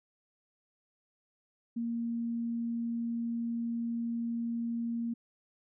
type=tone; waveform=sine; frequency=233.1 Hz; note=A#3; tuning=in tune; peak=-31 dBFS; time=1.76-5.14 s; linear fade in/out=10 ms; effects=none